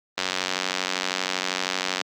click train, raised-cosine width 0.2 ms, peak -6 dBFS, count 171, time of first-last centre 0.18-2.014 s, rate 92.7 Hz, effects high-pass 200 Hz 12 dB/octave + Opus 32 kbps

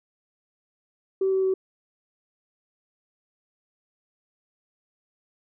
sine tone with pitch steps, 383.6 / 381.2 / 378.8 Hz, G4 / G4 / F#4, -37 / -48 / +41 cents, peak -19 dBFS, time 1.21-1.54 s, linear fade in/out 5 ms, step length 110 ms, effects tanh soft clip ceiling -15 dBFS

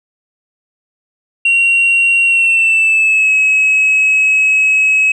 sine tone with pitch glide, 2748 to 2564 Hz, F7 to E7, -29 to -49 cents, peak -6 dBFS, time 1.45-5.12 s, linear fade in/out 5 ms, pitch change -120 cents, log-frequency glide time 2.25-3.33 s, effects tanh soft clip ceiling -6 dBFS

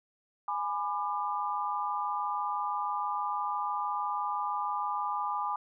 sine chord, G# diminished, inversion none, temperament just, 830.6 / 996.7 / 1196.1 Hz, G#5 / B5 / D6, 0 / +16 / +31 cents, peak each -34 dBFS, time 0.48-5.56 s, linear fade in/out 2 ms, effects none

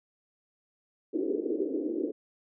pink band-pass noise, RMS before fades -31 dBFS, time 1.13-2.12 s, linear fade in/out 10 ms, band 290 to 440 Hz, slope 48 dB/octave, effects none

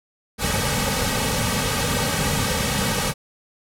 pink noise with comb filter, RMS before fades -22 dBFS, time 0.38-3.14 s, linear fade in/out 50 ms, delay 2.9 ms, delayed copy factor -0.8, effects low-pass 12000 Hz 12 dB/octave

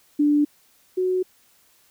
sine tone pair in turn, 293.8 / 368.9 Hz, D4 / F#4, +1 / -5 cents, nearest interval major third, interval 394 cents, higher second, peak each -15 / -19 dBFS, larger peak first, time 0.19-0.45 / 0.97-1.23 s, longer neither, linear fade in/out 10 ms, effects white hiss -59 dBFS RMS until 1.9 s

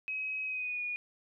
sine tone with pitch glide, 2544 to 2450 Hz, D#7 to D#7, +38 to -27 cents, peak -33 dBFS, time 0.08-0.96 s, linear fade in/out 0 ms, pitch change -65 cents, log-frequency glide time 0.45-0.82 s, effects none

